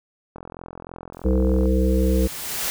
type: click train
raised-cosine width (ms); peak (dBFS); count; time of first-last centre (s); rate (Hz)
1; -22; 57; 0.36-1.656; 43.2
type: noise with exponential growth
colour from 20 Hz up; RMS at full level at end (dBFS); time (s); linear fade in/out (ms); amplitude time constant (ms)
white; -24; 1.13-2.7; 0; 340
type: harmonic tone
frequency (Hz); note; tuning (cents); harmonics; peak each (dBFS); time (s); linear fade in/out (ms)
64; C2; -38; 1 / 3 / 5 / 7 / 8; -18 / -23 / -25 / -26 / -27; 1.24-2.28; 20
effects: none